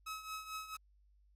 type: tone with tremolo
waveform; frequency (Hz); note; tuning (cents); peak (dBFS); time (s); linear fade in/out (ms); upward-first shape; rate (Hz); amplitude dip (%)
sawtooth; 1283; E6; -47; -36; 0.06-0.77; 10; triangle; 4.5; 75
effects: added 50 Hz sine -65 dBFS peak until 1.35 s + AAC 48 kbps